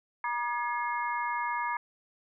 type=tone cluster; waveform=sine; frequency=956 / 1207 / 1689 / 2146 Hz; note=A#5 / D6 / G#6 / C7; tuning=+43 / +47 / +29 / +43 cents; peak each=-31 / -36 / -37 / -38 dBFS; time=0.24-1.77 s; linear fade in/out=2 ms; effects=none